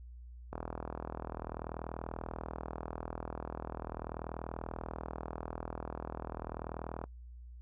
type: click train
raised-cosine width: 1 ms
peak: -25 dBFS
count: 264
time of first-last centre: 0.53-7.04 s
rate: 40.4 Hz
effects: noise-tail reverb RT60 0.1 s tail -24 dB re dry + added 60 Hz sine -47 dBFS peak until 7.61 s